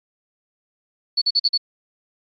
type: tone bursts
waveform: sine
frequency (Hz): 4435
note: C#8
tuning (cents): 0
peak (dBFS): -14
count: 5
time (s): 1.17-1.577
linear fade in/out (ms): 10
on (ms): 47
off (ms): 43
effects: tanh soft clip ceiling -12 dBFS + AAC 32 kbps